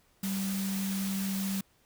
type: tone in noise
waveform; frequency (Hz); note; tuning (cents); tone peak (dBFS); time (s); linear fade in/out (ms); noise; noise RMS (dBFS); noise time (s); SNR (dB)
sine; 194.2; G3; -16; -30; 0.23-1.61; 5; white; -39; 0.23-1.61; +6
effects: pink hiss -67 dBFS RMS until 1.85 s